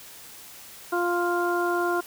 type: harmonic tone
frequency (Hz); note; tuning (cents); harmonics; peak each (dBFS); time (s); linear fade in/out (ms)
350; F4; +4; 1 / 2 / 3 / 4; -25 / -29 / -30 / -29; 0.92-2.01; 10
effects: white hiss -45 dBFS RMS until 2.06 s